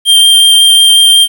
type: tone with vibrato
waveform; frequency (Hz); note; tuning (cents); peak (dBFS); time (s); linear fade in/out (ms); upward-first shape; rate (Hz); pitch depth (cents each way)
square; 3174; G7; +21; -3; 0.05-1.28; 50; sine; 5.5; 8
effects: 7-bit